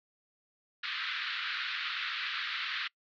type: band-pass noise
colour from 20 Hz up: pink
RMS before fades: -36 dBFS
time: 0.83-2.88 s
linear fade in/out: 10 ms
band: 1300 to 4200 Hz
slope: 48 dB/octave
effects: noise-tail reverb RT60 0.1 s tail -25 dB re dry